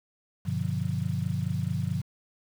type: chord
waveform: sine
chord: G dominant seventh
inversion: none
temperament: just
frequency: 98 / 122.5 / 147 / 176.4 Hz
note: G2 / B2 / D3 / F3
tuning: 0 / -14 / +2 / +18 cents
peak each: -32 dBFS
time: 0.45-2.02 s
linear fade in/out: 20 ms
effects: 8-bit